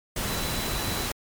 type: tone in noise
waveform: sine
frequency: 3978 Hz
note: B7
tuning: 12 cents sharp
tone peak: -37 dBFS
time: 0.27-1.07 s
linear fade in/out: 5 ms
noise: pink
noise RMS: -29 dBFS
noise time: 0.16-1.12 s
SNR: -11 dB
effects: MP3 96 kbps